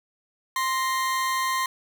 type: tone pair together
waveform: 40% pulse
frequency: 1046.5 / 1864.7 Hz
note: C6 / A#6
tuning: 0 / 0 cents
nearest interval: minor seventh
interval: 1000 cents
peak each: -23 / -30 dBFS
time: 0.56-1.66 s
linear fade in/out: 2 ms
effects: none